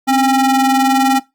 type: ring-modulated tone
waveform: square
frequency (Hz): 271.9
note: C#4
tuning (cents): -33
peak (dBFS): -8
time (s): 0.07-1.2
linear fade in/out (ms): 20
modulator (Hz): 534
effects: noise-tail reverb RT60 0.2 s tail -20 dB re dry + Opus 48 kbps